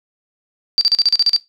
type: tone bursts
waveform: sine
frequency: 4661 Hz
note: D8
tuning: 14 cents flat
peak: -9 dBFS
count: 9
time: 0.78-1.363 s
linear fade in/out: 0 ms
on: 31 ms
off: 38 ms
effects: noise-tail reverb RT60 0.2 s tail -19 dB re dry